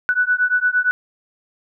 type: beating tone pair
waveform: sine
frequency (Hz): 1480 / 1488.7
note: F#6 / F#6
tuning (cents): 0 / +10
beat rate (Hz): 8.7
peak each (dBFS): -18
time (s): 0.09-0.91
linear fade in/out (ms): 0
effects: none